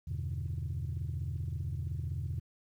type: chord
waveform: sine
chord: E minor seventh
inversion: none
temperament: equal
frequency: 82.41 / 98 / 123.47 / 146.83 Hz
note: E2 / G2 / B2 / D3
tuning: 0 / 0 / 0 / 0 cents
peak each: -36 / -39 / -38 / -40 dBFS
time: 0.07-2.4 s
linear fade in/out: 10 ms
effects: tanh soft clip ceiling -28 dBFS + 11-bit